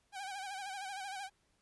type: tone with vibrato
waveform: sawtooth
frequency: 782 Hz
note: G5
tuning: 4 cents flat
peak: -37 dBFS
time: 0.12-1.3 s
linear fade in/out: 50 ms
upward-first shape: sine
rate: 13 Hz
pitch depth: 77 cents each way
effects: pink hiss -75 dBFS RMS until 1.61 s + resampled to 24000 Hz